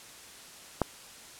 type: click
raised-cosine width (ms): 1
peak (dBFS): -10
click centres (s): 0.817
effects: white hiss -49 dBFS RMS until 1.39 s + low-pass 10000 Hz 12 dB/octave